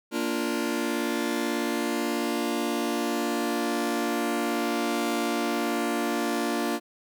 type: chord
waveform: sawtooth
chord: Bb major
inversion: none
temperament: just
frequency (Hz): 233.1 / 291.4 / 349.6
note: Bb3 / D4 / F4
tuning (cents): 0 / -13 / +2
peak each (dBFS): -26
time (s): 0.11-6.8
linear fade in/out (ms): 50
effects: none